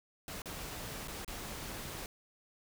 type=noise with dropouts; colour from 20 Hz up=pink; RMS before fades=-43 dBFS; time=0.28-2.06 s; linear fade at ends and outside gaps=1 ms; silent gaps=0.419-0.457 / 1.075-1.081 / 1.247-1.278 s; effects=none